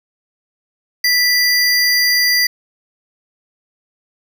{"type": "tone pair together", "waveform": "square", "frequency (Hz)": [1975.5, 4755], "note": ["B6", "D8"], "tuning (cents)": [0, 21], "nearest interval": "octave + minor third", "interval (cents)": 1521, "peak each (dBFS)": -15, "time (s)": [1.04, 2.47], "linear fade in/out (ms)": 5, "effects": []}